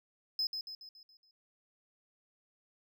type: tone with echo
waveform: triangle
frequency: 5100 Hz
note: D#8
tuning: 42 cents sharp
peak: -29 dBFS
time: 0.39-0.47 s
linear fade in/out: 2 ms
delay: 140 ms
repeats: 6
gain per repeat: -6 dB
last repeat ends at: 1.31 s
effects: none